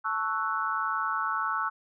sine chord, F# minor seventh, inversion first, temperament equal, 880 / 1108.7 / 1318.5 / 1480 Hz, A5 / C#6 / E6 / F#6, 0 / 0 / 0 / 0 cents, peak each -35 / -32 / -30 / -33 dBFS, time 0.04-1.7 s, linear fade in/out 20 ms, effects none

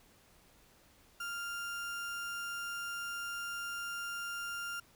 35% pulse tone, 1396.9 Hz, F6, in tune, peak -36 dBFS, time 1.2-4.8 s, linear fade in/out 5 ms, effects pink hiss -64 dBFS RMS until 4.95 s

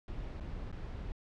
brown noise with dropouts, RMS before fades -41 dBFS, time 0.08-1.12 s, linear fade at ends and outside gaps 1 ms, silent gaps 0.399-0.407 / 0.716-0.726 s, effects low-pass 4000 Hz 12 dB/octave

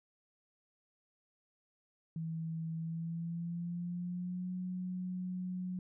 sine tone with pitch glide, 162.6 to 182.51 Hz, E3 to F#3, -23 to -23 cents, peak -36 dBFS, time 2.16-5.79 s, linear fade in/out 2 ms, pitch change +200 cents, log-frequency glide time 2.76-4.52 s, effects none

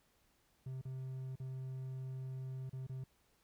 triangle tone with dropouts, 130.81 Hz, C3, in tune, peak -39 dBFS, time 0.66-3.04 s, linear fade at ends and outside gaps 5 ms, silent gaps 0.815-0.852 / 1.357-1.399 / 2.696-2.73 / 2.868-2.894 s, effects pink hiss -74 dBFS RMS until 3.43 s

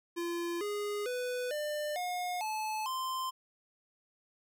square tone with pitch steps, 343.2 / 412.9 / 496.7 / 597.5 / 718.9 / 864.8 / 1040.4 Hz, F4 / G#4 / B4 / D5 / F5 / A5 / C6, -30 / -10 / +10 / +30 / +50 / -30 / -10 cents, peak -34 dBFS, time 0.16-3.31 s, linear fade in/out 20 ms, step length 450 ms, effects none

